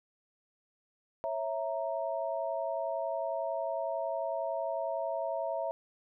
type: chord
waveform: sine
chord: A# diminished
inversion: first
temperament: equal with one note detuned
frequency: 548.3 / 659.3 / 932.3 Hz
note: C#5 / E5 / A#5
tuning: -19 / 0 / 0 cents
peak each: -37 / -33 / -39 dBFS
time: 1.24-5.71 s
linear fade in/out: 0 ms
effects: none